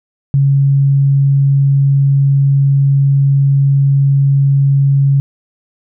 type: tone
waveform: sine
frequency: 138.59 Hz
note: C#3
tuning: in tune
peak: -7 dBFS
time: 0.34-5.2 s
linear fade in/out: 0 ms
effects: none